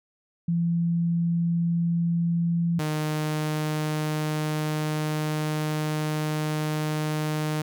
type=tone pair in turn; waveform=sine / sawtooth; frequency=169.6 / 153.42 Hz; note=E3 / D#3; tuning=+50 / -24 cents; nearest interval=major second; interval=174 cents; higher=first; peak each=-21 dBFS; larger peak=neither; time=0.48-2.79 / 2.79-7.62 s; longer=second; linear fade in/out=5 ms; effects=none